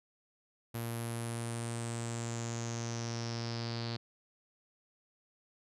sawtooth tone with low-pass filter sweep, 116.54 Hz, A#2, in tune, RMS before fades -38 dBFS, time 0.74-3.97 s, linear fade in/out 10 ms, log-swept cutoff 12000 to 4400 Hz, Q 6.5, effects none

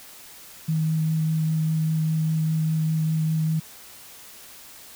sine tone with vibrato, 158.4 Hz, D#3, 31 cents sharp, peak -20 dBFS, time 0.68-3.6 s, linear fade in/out 10 ms, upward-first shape sine, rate 5 Hz, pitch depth 10 cents each way, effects white hiss -45 dBFS RMS until 4.95 s

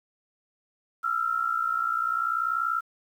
sine tone pair together, 1318.5 / 1378.9 Hz, E6 / F6, 0 / -22 cents, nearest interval minor second, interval 78 cents, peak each -27 dBFS, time 1.03-2.81 s, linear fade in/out 20 ms, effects 9-bit

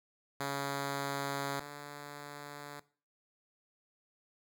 5% pulse tone pair in turn, 140 / 145.01 Hz, C#3 / D3, +18 / -22 cents, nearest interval minor second, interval 60 cents, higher second, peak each -23 / -33 dBFS, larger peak first, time 0.4-1.6 / 1.6-2.8 s, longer neither, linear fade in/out 5 ms, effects noise-tail reverb RT60 0.4 s tail -18 dB re dry

